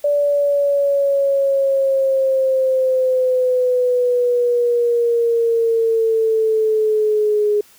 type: linear sweep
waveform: sine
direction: down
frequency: 581 to 415.3 Hz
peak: -13 dBFS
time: 0.04-7.61 s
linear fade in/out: 5 ms
effects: white hiss -49 dBFS RMS until 7.78 s